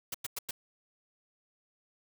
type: noise bursts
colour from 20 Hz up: white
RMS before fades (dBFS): -36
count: 4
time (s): 0.12-0.51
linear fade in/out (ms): 5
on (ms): 24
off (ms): 98
effects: none